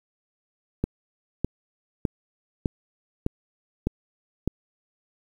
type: click train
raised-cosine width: 3 ms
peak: -10 dBFS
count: 7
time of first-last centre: 0.84-4.476 s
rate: 1.65 Hz
effects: 8-bit